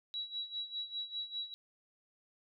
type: tone with tremolo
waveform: sine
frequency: 3897 Hz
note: B7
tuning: 24 cents flat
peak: -35 dBFS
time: 0.14-1.54 s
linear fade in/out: 0 ms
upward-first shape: sine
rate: 5 Hz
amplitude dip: 80%
effects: none